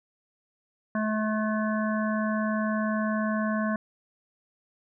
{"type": "harmonic tone", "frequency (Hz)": 215.7, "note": "A3", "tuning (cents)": -34, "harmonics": [1, 3, 5, 7, 8], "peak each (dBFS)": [-26, -32, -34, -36, -38], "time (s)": [0.95, 3.76], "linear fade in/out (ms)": 2, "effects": []}